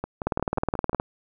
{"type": "two click trains", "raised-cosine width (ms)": 1, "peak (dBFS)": [-9, -15], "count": [15, 6], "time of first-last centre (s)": [[0.27, 0.999], [0.04, 0.931]], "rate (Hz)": [19.2, 5.61], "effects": []}